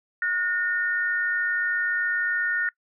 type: tone pair together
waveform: sine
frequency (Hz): 1450 / 1826.9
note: F#6 / A#6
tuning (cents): -35 / -35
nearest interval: major third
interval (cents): 400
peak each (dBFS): -25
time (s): 0.22-2.69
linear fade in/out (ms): 2
effects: noise-tail reverb RT60 0.1 s tail -23 dB re dry